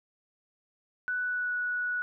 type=tone with pitch glide; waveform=sine; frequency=1487 to 1469.9 Hz; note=F#6 to F#6; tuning=+8 to -12 cents; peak=-28 dBFS; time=1.08-2.02 s; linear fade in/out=0 ms; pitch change=-20 cents; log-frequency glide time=1.19-1.54 s; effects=none